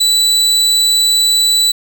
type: tone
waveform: 35% pulse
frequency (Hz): 3965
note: B7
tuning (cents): +6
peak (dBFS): -7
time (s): 0-1.72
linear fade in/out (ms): 10
effects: none